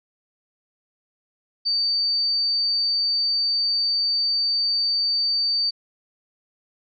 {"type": "tone", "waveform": "sine", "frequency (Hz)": 4601, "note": "D8", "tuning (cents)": -36, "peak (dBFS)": -19, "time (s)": [1.65, 5.71], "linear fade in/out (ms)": 20, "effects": []}